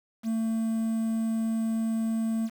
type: tone with quantisation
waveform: triangle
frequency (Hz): 224.2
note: A3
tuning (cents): +33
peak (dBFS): -23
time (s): 0.23-2.5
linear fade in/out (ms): 50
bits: 8
effects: none